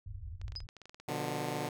white low-pass noise, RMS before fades -43 dBFS, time 0.06-0.67 s, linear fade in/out 5 ms, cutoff 110 Hz, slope 96 dB/octave
clicks, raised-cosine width 0.2 ms, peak -34 dBFS, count 12, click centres 0.415 / 0.481 / 0.521 / 0.554 / 0.604 / 0.689 / 0.767 / 0.817 / 0.856 / 0.895 / 0.945 / 1 s
sine tone with exponential decay, 5010 Hz, D#8, 11 cents sharp, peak -33 dBFS, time 0.56-0.64 s, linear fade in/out 1 ms, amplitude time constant 17 ms
10% pulse chord, B diminished, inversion none, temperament just, 123.47 / 148.16 / 177.8 Hz, B2 / D3 / F3, 0 / +16 / +31 cents, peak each -31 / -29 / -34 dBFS, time 1.08-1.69 s, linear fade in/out 5 ms
effects none

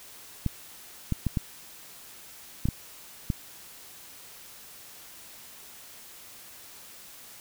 clicks, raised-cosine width 5 ms, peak -13 dBFS, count 7, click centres 0.463 / 1.123 / 1.267 / 1.372 / 2.655 / 2.687 / 3.302 s, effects white hiss -48 dBFS RMS until 7.4 s

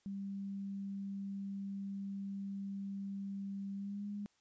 sine tone with pitch glide, 197.3 to 204.5 Hz, G3 to G#3, +11 to -26 cents, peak -39 dBFS, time 0.06-4.26 s, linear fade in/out 0 ms, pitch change +63 cents, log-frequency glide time 3.75-4.07 s, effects white hiss -75 dBFS RMS until 4.4 s + resampled to 16000 Hz

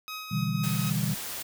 15% pulse tone with tremolo, 1264 Hz, D#6, 27 cents sharp, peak -28 dBFS, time 0.08-0.9 s, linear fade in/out 0 ms, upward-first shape triangle, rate 4 Hz, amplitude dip 45%
sine chord, E minor seventh, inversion second, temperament just, 123.61 / 148.33 / 164.81 / 197.78 Hz, B2 / D3 / E3 / G3, +2 / +18 / 0 / +16 cents, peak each -31 dBFS, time 0.31-1.15 s, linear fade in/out 10 ms
white noise, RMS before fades -36 dBFS, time 0.63-1.43 s, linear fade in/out 10 ms
effects none

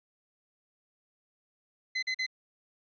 30% pulse tone bursts, 2040 Hz, C7, 44 cents flat, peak -26 dBFS, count 3, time 1.95-2.265 s, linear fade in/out 10 ms, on 77 ms, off 42 ms, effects resampled to 16000 Hz

